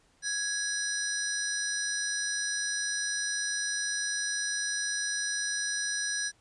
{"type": "tone cluster", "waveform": "sine", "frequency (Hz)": [1664, 4016, 5140, 5850, 8690], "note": ["G#6", "B7", "E8", "F#8", "C#9"], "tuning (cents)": [3, 28, -45, -21, -35], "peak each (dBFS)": [-33, -39, -40, -34, -37], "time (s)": [0.22, 6.32], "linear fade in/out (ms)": 50, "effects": ["pink hiss -66 dBFS RMS until 6.4 s", "resampled to 22050 Hz"]}